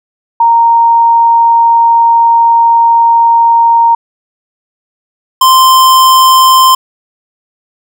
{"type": "tone pair in turn", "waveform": ["sine", "square"], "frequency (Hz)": [928, 1041.6], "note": ["A#5", "C6"], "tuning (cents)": [-8, -8], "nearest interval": "major second", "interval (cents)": 200, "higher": "second", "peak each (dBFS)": -3, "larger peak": "neither", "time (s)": [[0.4, 3.95], [5.41, 6.75]], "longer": "first", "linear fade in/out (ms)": 5, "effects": []}